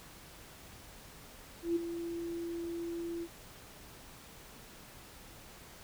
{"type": "tone with ADSR envelope", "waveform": "sine", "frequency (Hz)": 338.8, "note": "E4", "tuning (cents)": 48, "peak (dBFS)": -26, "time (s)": [1.62, 3.28], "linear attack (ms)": 140, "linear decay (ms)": 14, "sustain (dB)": -10, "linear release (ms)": 52, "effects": ["pink hiss -53 dBFS RMS until 5.83 s"]}